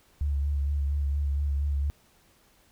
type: tone with vibrato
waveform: sine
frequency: 71.2 Hz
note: C#2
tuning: 47 cents sharp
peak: -24 dBFS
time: 0.21-1.9 s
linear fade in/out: 0 ms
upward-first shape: sine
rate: 4.3 Hz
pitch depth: 34 cents each way
effects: pink hiss -62 dBFS RMS until 2.71 s